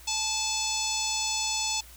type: harmonic tone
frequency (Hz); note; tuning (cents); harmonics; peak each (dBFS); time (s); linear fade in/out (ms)
870; A5; -20; 1 / 3 / 4 / 5 / 6 / 7 / 8 / 9; -35 / -35 / -35 / -35 / -35 / -35 / -35 / -35; 0.07-1.81; 10
effects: added 60 Hz sine -50 dBFS peak until 1.96 s + white hiss -51 dBFS RMS until 1.96 s